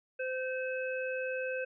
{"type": "harmonic tone", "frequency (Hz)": 516, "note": "C5", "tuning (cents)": -24, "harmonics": [1, 3, 5], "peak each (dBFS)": [-34, -39, -41], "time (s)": [0.19, 1.65], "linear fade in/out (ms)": 10, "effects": []}